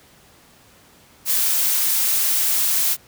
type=noise; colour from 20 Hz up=blue; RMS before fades=-19 dBFS; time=1.25-2.97 s; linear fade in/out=50 ms; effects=pink hiss -51 dBFS RMS until 3.07 s + high-pass 60 Hz 12 dB/octave